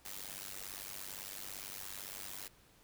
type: noise with amplitude modulation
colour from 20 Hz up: white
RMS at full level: -42 dBFS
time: 0.05-2.48 s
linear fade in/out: 5 ms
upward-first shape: sine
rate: 97.7 Hz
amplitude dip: 95%
effects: pink hiss -65 dBFS RMS until 2.83 s